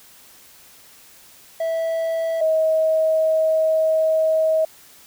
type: tone pair in turn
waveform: triangle / sine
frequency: 655 / 635.6 Hz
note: E5 / D#5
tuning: -11 / +37 cents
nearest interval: minor second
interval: 52 cents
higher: first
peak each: -18 / -15 dBFS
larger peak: second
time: 1.6-2.41 / 2.41-4.65 s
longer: second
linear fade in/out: 5 ms
effects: white hiss -48 dBFS RMS until 5.06 s